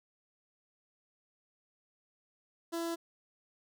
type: tone with notch filter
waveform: sawtooth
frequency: 335 Hz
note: E4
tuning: 28 cents sharp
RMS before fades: -36 dBFS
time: 2.72-2.96 s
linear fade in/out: 20 ms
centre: 2300 Hz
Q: 1.6
effects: none